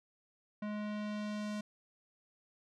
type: tone with low-pass filter sweep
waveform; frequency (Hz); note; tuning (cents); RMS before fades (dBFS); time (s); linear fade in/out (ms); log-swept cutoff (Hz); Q
square; 209.9; G#3; +19; -39; 0.62-1.61; 5; 2100 to 7700; 0.85
effects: none